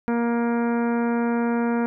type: harmonic tone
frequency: 235.3 Hz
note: A#3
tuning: 16 cents sharp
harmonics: 1 / 2 / 3 / 4 / 5 / 6 / 7 / 8 / 9 / 10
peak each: -21 / -27 / -33 / -32 / -41 / -35 / -40 / -45 / -47 / -45 dBFS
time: 0.08-1.86 s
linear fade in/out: 0 ms
effects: none